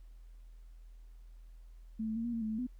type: tone with pitch steps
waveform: sine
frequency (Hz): 220.6 / 219.2 / 228.6 / 237.6 / 229 / 217.3 / 218.8 / 249.5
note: A3 / A3 / A#3 / A#3 / A#3 / A3 / A3 / B3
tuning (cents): +5 / -6 / -34 / +33 / -31 / -21 / -9 / +18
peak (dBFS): -33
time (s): 1.99-2.67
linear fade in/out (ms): 10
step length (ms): 85
effects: added 41 Hz sine -50 dBFS peak until 2.79 s + pink hiss -75 dBFS RMS until 2.79 s